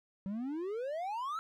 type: exponential sweep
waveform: triangle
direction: up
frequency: 187.1 to 1355 Hz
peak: -33 dBFS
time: 0.26-1.39 s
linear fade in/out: 0 ms
effects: none